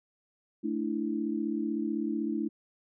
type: chord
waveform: sine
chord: A suspended fourth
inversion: none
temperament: equal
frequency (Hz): 220 / 293.7 / 329.6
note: A3 / D4 / E4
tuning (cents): 0 / 0 / 0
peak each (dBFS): -33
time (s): 0.63-2.49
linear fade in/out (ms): 20
effects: none